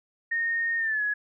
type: tone with pitch glide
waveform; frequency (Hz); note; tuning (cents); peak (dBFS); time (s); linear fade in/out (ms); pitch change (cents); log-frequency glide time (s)
sine; 1845 to 1682.1; A#6 to G#6; -18 to +22; -24; 0.31-1.14; 10; -160; 0.78-1.03
effects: none